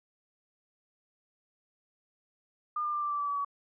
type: tone with pitch steps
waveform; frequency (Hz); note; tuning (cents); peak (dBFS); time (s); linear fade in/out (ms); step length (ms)
sine; 1210 / 1198.9 / 1187.8 / 1176.9 / 1166.1 / 1155.4 / 1144.7 / 1134.2; D#6 / D6 / D6 / D6 / D6 / D6 / D6 / C#6; -49 / +35 / +19 / +3 / -13 / -29 / -45 / +39; -29; 2.76-3.448; 5; 86
effects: none

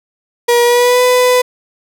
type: tone with pitch glide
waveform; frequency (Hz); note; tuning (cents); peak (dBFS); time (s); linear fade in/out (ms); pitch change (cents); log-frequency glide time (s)
35% pulse; 477.9 to 499.3; A#4 to B4; +43 to +19; -6; 0.48-1.42; 10; +76; 0.63-1.02
effects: none

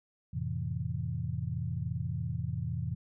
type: chord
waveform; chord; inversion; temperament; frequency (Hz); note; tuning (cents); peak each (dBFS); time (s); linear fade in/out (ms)
sine; F major seventh; none; equal; 87.31 / 110 / 130.81 / 164.81; F2 / A2 / C3 / E3; 0 / 0 / 0 / 0; -38 / -37 / -36 / -38; 0.33-2.95; 10
effects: none

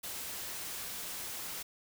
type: noise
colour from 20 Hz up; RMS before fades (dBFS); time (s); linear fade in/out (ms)
white; -41; 0.03-1.63; 10
effects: none

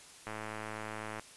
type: click train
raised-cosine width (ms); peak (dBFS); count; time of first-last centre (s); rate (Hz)
0.5; -25; 101; 0.27-1.196; 108
effects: white hiss -54 dBFS RMS until 1.36 s + resampled to 24000 Hz

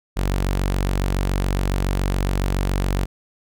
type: tone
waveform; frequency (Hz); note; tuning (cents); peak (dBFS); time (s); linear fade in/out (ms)
sawtooth; 47.15; F#1; +33; -15; 0.16-3.06; 20
effects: none

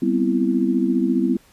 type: chord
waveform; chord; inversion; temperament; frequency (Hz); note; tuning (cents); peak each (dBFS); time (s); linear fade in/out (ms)
sine; C major seventh; second; equal with one note detuned; 196 / 246.9 / 261.6 / 332.1; G3 / B3 / C4 / E4; 0 / 0 / 0 / +13; -23 / -21 / -22 / -22; 0.02-1.37; 5
effects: pink hiss -54 dBFS RMS until 1.52 s + resampled to 32000 Hz

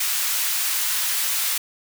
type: high-pass noise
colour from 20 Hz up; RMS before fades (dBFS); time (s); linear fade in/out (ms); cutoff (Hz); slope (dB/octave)
white; -23; 0-1.58; 5; 1200; 12
effects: none

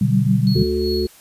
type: chord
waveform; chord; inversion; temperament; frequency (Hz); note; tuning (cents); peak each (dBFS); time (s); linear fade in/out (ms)
sine; G major seventh; first; equal with one note detuned; 123.47 / 146.83 / 189.65 / 196; B2 / D3 / F#3 / G3; 0 / 0 / +43 / 0; -18 / -20 / -19 / -19; 0.01-0.63; 5
type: tone with tremolo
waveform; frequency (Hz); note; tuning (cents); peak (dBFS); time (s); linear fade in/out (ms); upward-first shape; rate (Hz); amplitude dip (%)
triangle; 4335; C#8; -39; -25; 0.47-1.07; 0; sine; 2.7; 80
type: harmonic tone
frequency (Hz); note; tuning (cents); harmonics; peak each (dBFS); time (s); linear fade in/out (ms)
73.42; D2; 0; 1 / 3 / 5 / 6; -25 / -26 / -19 / -27; 0.55-1.07; 10
effects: white hiss -47 dBFS RMS until 1.2 s + resampled to 32000 Hz

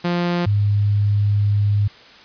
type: tone pair in turn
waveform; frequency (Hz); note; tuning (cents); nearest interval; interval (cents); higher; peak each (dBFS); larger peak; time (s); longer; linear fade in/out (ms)
sawtooth / sine; 174.61 / 102.66; F3 / G#2; 0 / -20; major sixth; 920; first; -14; neither; 0.04-0.46 / 0.46-1.88; second; 10
effects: white hiss -44 dBFS RMS until 2.24 s + resampled to 11025 Hz

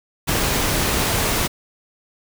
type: noise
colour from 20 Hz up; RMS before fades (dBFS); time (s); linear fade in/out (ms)
pink; -20; 0.27-1.48; 20
effects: none

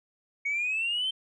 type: exponential sweep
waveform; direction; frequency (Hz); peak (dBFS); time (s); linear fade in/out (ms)
sine; up; 2219 to 3136; -25; 0.45-1.11; 10
effects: tanh soft clip ceiling -23 dBFS

